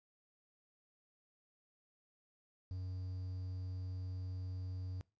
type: tone with quantisation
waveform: triangle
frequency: 92.5 Hz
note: F#2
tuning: in tune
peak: -38 dBFS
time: 2.71-5.01 s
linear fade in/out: 0 ms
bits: 11
effects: noise-tail reverb RT60 0.3 s tail -23 dB re dry + resampled to 16000 Hz